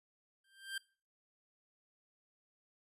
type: tone with exponential growth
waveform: 25% pulse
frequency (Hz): 1580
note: G6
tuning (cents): +13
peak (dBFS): -32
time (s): 0.44-0.78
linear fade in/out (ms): 5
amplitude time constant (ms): 73
effects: noise-tail reverb RT60 0.4 s tail -22 dB re dry + resampled to 32000 Hz